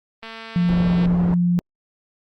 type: click train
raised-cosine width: 0.3 ms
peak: -20 dBFS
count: 187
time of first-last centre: 0.23-1.057 s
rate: 225 Hz
type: tone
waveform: sine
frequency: 175.5 Hz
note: F3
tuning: 9 cents sharp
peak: -15 dBFS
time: 0.56-1.59 s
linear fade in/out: 0 ms
type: low-pass noise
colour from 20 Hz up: pink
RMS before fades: -28 dBFS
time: 0.69-1.34 s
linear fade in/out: 0 ms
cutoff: 830 Hz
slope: 12 dB/octave
effects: Opus 32 kbps